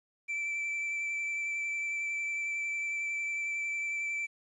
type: tone with vibrato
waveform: triangle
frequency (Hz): 2329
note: D7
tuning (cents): -15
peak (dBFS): -30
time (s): 0.28-4.27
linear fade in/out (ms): 20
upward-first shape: triangle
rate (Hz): 11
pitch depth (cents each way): 16
effects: resampled to 22050 Hz + 11-bit